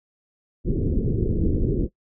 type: low-pass noise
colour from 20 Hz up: pink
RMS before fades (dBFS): -22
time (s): 0.64-1.89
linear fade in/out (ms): 50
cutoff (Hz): 440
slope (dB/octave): 48
effects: noise-tail reverb RT60 0.1 s tail -20 dB re dry